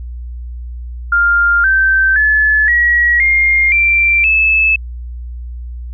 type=tone with pitch steps; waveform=sine; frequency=1400 / 1553.4 / 1723.6 / 1912.5 / 2122 / 2355 / 2612 Hz; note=F6 / G6 / A6 / A#6 / C7 / D7 / E7; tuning=+4 / -16 / -36 / +44 / +24 / +4 / -17 cents; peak=-8 dBFS; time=1.12-4.76 s; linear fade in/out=5 ms; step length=520 ms; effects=added 60 Hz sine -23 dBFS peak until 5.93 s